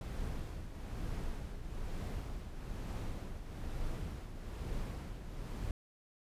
brown noise with tremolo, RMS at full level -38 dBFS, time 0.01-5.71 s, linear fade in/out 2 ms, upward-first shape triangle, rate 1.1 Hz, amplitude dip 60%, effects resampled to 32000 Hz

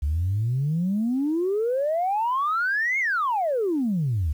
sine exponential two-way sweep, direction up then down, 69.3 to 2200 to 69.3 Hz, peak -20 dBFS, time 0.02-4.33 s, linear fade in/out 10 ms, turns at 2.99 s, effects tanh soft clip ceiling -17 dBFS + 9-bit

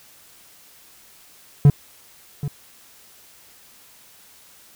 triangle tone with echo, 143.4 Hz, D3, 41 cents flat, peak -5 dBFS, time 1.65-1.7 s, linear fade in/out 2 ms, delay 780 ms, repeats 1, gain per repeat -15 dB, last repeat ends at 2.48 s, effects white hiss -50 dBFS RMS until 4.75 s

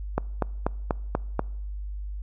click train, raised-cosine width 1 ms, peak -9 dBFS, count 6, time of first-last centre 0.18-1.394 s, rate 4.12 Hz, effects noise-tail reverb RT60 0.8 s tail -25 dB re dry + added 50 Hz sine -31 dBFS peak until 2.22 s

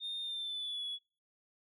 sine tone with pitch glide, 3649 to 3385 Hz, A#7 to G#7, -38 to +32 cents, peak -35 dBFS, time 0-0.99 s, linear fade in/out 50 ms, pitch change -130 cents, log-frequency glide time 0.21-0.85 s, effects noise-tail reverb RT60 0.4 s tail -26 dB re dry + tanh soft clip ceiling -34 dBFS

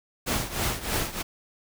pink noise with tremolo, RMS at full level -25 dBFS, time 0.26-1.23 s, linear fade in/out 20 ms, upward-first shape triangle, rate 3.2 Hz, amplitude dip 85%, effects none

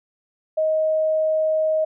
sine tone, 628 Hz, D#5, 16 cents sharp, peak -17 dBFS, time 0.57-1.85 s, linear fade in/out 10 ms, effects none

